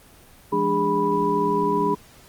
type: tone cluster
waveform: sine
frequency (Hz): 169.7 / 207.7 / 295.2 / 408.2 / 985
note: F3 / G#3 / D4 / G#4 / B5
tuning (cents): -49 / 0 / +9 / -30 / -5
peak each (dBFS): -30 / -29 / -27 / -23 / -22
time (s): 0.52-1.95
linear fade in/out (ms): 10
effects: pink hiss -50 dBFS RMS until 2.28 s + Opus 24 kbps